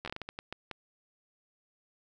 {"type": "slowing click train", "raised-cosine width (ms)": 0.3, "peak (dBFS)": -22, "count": 11, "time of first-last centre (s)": [0.05, 0.713], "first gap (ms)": 11, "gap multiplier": 1.37, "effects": []}